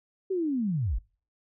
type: linear sweep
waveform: sine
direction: down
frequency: 392 to 35.82 Hz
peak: -25 dBFS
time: 0.3-0.99 s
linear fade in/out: 10 ms
effects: noise-tail reverb RT60 0.4 s tail -25 dB re dry